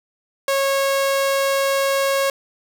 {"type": "tone", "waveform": "sawtooth", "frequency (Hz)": 548, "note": "C#5", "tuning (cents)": -20, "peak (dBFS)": -13, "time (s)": [0.48, 2.3], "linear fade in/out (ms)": 2, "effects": []}